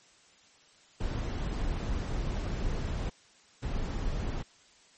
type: noise bursts at uneven times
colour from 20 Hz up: brown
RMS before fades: -32 dBFS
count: 2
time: 1-3.1 / 3.62-4.43 s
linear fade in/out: 10 ms
effects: white hiss -60 dBFS RMS until 4.97 s + MP3 32 kbps